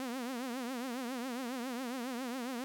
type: tone with vibrato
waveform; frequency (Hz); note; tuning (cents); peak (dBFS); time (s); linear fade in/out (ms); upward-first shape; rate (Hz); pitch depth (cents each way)
sawtooth; 249.9; B3; +21; -33; 0-2.64; 0; triangle; 7.3; 160
effects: none